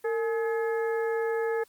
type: harmonic tone with a mistuned harmonic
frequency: 425.2 Hz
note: G#4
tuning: 41 cents sharp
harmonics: 1 / 2 / 3 / 4 / 5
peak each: -26 / -36 / -42 / -37 / -47 dBFS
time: 0.04-1.64 s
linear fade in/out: 10 ms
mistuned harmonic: 1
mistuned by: +120 cents
effects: white hiss -62 dBFS RMS until 1.68 s + Opus 24 kbps